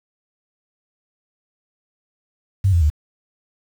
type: tone with pitch steps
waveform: sine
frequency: 97 / 85.42 / 75.23 Hz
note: G2 / F2 / D2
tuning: -18 / -38 / +42 cents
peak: -12 dBFS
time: 2.64-2.901 s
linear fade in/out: 10 ms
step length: 87 ms
effects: 7-bit